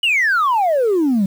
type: exponential sweep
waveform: sine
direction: down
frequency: 2988 to 185 Hz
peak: -11 dBFS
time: 0.03-1.26 s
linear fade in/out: 5 ms
effects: tanh soft clip ceiling -11 dBFS + 7-bit